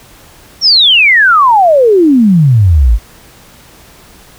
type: exponential sweep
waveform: sine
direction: down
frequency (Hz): 5680 to 49.21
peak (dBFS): -3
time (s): 0.61-2.99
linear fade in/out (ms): 50
effects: pink hiss -39 dBFS RMS until 4.38 s